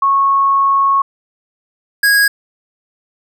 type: tone pair in turn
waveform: sine / square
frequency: 1100 / 1648.1 Hz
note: C#6 / G#6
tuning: -14 / -14 cents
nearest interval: perfect fifth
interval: 700 cents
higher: second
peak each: -9 dBFS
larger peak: neither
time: 0.02-1.02 / 2.03-2.28 s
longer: first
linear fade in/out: 5 ms
effects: none